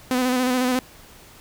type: tone with vibrato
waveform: sawtooth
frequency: 252.7 Hz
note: B3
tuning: 40 cents sharp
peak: -15 dBFS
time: 0.11-0.79 s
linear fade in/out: 0 ms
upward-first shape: square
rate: 14 Hz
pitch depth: 28 cents each way
effects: pink hiss -47 dBFS RMS until 1.4 s